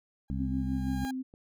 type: tone with exponential growth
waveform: 30% pulse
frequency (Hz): 811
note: G#5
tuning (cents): -41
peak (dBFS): -33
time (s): 0.28-1.11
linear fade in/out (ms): 5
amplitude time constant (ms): 180
type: harmonic tone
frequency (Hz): 66.5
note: C2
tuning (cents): +29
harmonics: 1 / 2 / 3 / 4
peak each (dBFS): -34 / -36 / -35 / -40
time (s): 0.3-1.05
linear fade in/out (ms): 0
type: tone with vibrato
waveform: sine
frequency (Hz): 260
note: C4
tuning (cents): -11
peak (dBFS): -32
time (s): 0.39-1.23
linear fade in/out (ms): 20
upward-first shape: sine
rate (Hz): 7.5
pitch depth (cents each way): 9
type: click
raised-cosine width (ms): 2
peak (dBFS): -38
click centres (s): 1.339
effects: none